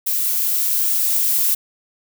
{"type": "noise with level ramp", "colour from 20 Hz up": "violet", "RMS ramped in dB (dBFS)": [-20, -17], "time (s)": [0.06, 1.55], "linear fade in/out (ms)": 10, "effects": []}